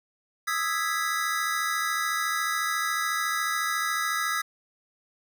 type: chord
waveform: square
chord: E major seventh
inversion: third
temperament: equal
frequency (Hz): 1244.5 / 1318.5 / 1661.2 / 1975.5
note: D#6 / E6 / G#6 / B6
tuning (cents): 0 / 0 / 0 / 0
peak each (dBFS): -32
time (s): 0.47-4.42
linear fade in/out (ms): 10
effects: none